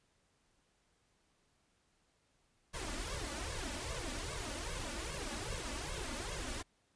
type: noise with flanger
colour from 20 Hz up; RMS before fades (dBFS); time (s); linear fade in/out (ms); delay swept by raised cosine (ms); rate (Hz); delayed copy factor
pink; -41; 2.73-6.63; 20; 1.8 to 3.5; 2.5; +0.95
effects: pink hiss -75 dBFS RMS until 6.95 s + resampled to 22050 Hz